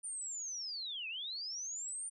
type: linear two-way sweep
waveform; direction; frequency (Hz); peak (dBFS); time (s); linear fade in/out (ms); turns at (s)
sine; down then up; 9190 to 2489 to 9190; -39; 0.03-2.1; 20; 1.08
effects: none